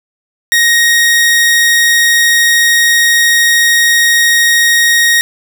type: tone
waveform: sawtooth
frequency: 1873 Hz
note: A#6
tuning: 8 cents sharp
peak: -3 dBFS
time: 0.52-5.21 s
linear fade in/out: 0 ms
effects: none